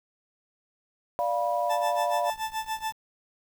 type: chord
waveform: sine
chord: B diminished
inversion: first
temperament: equal with one note detuned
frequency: 587.3 / 698.5 / 975.3 Hz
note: D5 / F5 / B5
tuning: 0 / 0 / -22 cents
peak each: -29 / -27 / -30 dBFS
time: 1.19-2.3 s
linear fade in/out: 0 ms
type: tone with tremolo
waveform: 40% pulse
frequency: 880 Hz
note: A5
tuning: in tune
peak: -26 dBFS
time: 1.69-2.93 s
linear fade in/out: 20 ms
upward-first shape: sine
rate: 7 Hz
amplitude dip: 90%
effects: 8-bit